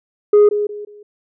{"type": "tone with echo", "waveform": "sine", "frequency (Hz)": 415.3, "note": "G#4", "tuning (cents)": 0, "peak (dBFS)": -4, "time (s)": [0.33, 0.49], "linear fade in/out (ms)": 5, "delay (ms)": 180, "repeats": 3, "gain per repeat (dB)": -11, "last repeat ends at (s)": 1.03, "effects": ["tanh soft clip ceiling -5 dBFS"]}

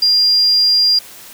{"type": "tone", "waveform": "sine", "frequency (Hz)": 4800, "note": "D8", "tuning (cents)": 37, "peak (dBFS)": -9, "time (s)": [0.02, 0.99], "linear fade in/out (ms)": 5, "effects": ["white hiss -37 dBFS RMS until 1.33 s"]}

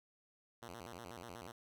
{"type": "tone with vibrato", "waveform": "5% pulse", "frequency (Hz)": 101.6, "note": "G#2", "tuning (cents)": -38, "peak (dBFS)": -37, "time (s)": [0.62, 1.52], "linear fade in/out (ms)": 5, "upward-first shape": "square", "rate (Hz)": 8.2, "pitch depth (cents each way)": 260, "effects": []}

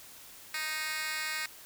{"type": "tone with high-pass filter", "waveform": "10% pulse", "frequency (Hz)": 311.1, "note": "D#4", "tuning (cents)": 0, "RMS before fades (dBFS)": -35, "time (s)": [0.54, 1.46], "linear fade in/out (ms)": 2, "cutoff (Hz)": 2200, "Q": 1.6, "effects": ["white hiss -51 dBFS RMS until 1.65 s"]}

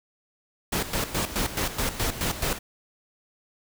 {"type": "noise with tremolo", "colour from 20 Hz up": "pink", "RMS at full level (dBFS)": -26, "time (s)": [0.72, 2.59], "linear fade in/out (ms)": 10, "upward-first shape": "square", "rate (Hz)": 4.7, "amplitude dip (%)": 70, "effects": []}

